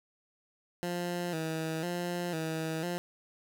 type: tone with vibrato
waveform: 15% pulse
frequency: 167.7 Hz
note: E3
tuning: 30 cents sharp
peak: -26 dBFS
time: 0.83-2.98 s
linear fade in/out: 0 ms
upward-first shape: square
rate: 1 Hz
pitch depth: 79 cents each way
effects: none